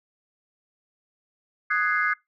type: chord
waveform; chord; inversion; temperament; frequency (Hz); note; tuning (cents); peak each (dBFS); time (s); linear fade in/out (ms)
sine; Ab dominant seventh; second; equal with one note detuned; 1244.5 / 1489.4 / 1661.2 / 2093; Eb6 / Gb6 / Ab6 / C7; 0 / +11 / 0 / 0; -26 / -26 / -25 / -27; 1.7-2.14; 10
effects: noise-tail reverb RT60 0.2 s tail -24 dB re dry + tanh soft clip ceiling -10 dBFS

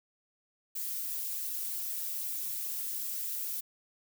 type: noise with flanger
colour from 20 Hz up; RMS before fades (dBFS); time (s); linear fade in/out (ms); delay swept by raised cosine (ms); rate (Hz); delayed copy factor
violet; -36; 0.75-3.61; 10; 1.3 to 6; 2.6; -0.8
effects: none

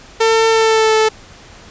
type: tone with pitch glide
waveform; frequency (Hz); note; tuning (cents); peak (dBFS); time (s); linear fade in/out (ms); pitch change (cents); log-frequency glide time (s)
sawtooth; 449.3 to 437.5; A4 to A4; +36 to -10; -6; 0.2-1.09; 10; -46; 0.49-0.95
effects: pink hiss -40 dBFS RMS until 1.7 s + resampled to 16000 Hz

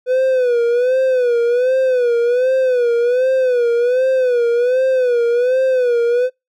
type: tone with vibrato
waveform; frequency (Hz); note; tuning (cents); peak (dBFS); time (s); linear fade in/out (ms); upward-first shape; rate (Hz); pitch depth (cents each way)
triangle; 496.5; B4; +9; -10; 0.06-6.3; 50; sine; 1.3; 97
effects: noise-tail reverb RT60 0.2 s tail -25 dB re dry

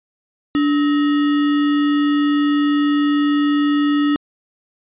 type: tone with sample-and-hold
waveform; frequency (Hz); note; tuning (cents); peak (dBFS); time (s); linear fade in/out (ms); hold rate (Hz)
sine; 291.2; D4; -15; -13; 0.55-4.16; 0; 1575
effects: resampled to 8000 Hz

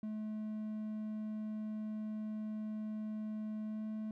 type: tone with pitch glide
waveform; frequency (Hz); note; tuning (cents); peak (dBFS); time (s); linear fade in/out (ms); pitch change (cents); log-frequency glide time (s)
triangle; 215 to 216.5; A3 to A3; -40 to -28; -36; 0.03-4.11; 2; +12; 3.64-3.87
effects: none

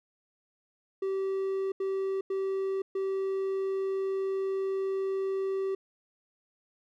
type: tone bursts at uneven times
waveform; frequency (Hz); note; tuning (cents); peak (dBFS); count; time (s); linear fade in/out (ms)
triangle; 386.2; G4; -26; -26; 4; 1.02-1.72 / 1.8-2.21 / 2.3-2.82 / 2.95-5.75; 5
effects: none

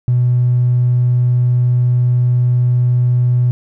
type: tone with tanh clipping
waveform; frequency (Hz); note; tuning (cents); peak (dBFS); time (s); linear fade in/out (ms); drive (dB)
triangle; 123.2; B2; -4; -9; 0.08-3.51; 0; 1
effects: none

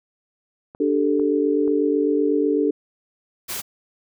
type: clicks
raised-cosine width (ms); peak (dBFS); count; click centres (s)
1; -26; 3; 0.749 / 1.197 / 1.678
type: chord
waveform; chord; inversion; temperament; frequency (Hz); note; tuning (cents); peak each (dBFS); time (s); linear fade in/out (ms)
sine; D suspended fourth; none; equal; 293.7 / 392 / 440; D4 / G4 / A4; 0 / 0 / 0; -20 / -23 / -21; 0.8-2.71; 5
type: noise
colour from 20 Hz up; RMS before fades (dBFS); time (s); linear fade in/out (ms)
white; -29; 3.48-3.62; 20
effects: none

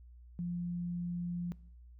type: tone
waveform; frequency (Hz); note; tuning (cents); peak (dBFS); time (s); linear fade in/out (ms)
sine; 174.61; F3; 0; -34; 0.39-1.52; 0
effects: noise-tail reverb RT60 0.7 s tail -22 dB re dry + added 60 Hz sine -52 dBFS peak until 1.99 s

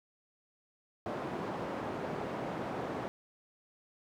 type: band-pass noise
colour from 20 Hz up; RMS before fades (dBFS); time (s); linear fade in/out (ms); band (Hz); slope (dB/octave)
white; -38; 1.06-3.08; 0; 120 to 730; 12
effects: none

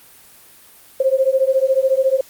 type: beating tone pair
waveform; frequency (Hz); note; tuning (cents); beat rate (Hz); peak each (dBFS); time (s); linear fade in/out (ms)
sine; 523.3 / 537.3; C5 / C5; 0 / +46; 14; -16; 1-2.21; 5
effects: white hiss -46 dBFS RMS until 2.29 s + Opus 32 kbps

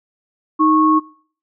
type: tone pair together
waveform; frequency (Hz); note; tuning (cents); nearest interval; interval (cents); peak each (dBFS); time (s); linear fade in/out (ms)
sine; 312.3 / 1099; D#4 / C#6; +7 / -15; octave + minor seventh; 2178; -13; 0.59-1; 20
effects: noise-tail reverb RT60 0.5 s tail -23 dB re dry

